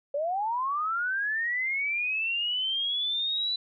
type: linear sweep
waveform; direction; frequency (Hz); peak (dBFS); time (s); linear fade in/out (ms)
sine; up; 551 to 3992; -26; 0.14-3.56; 5
effects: none